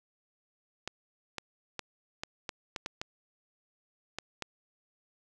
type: clicks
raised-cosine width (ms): 0.2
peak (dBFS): -18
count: 10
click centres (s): 0.876 / 1.383 / 1.793 / 2.235 / 2.492 / 2.762 / 2.861 / 3.015 / 4.186 / 4.423
effects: none